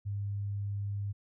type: tone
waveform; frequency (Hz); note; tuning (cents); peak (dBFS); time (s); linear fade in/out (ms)
sine; 101; G#2; -48; -32; 0.05-1.13; 20
effects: none